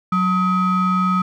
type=ring-modulated tone; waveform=triangle; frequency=542 Hz; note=C#5; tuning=39 cents flat; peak=-10 dBFS; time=0.12-1.22 s; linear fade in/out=5 ms; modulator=727 Hz; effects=none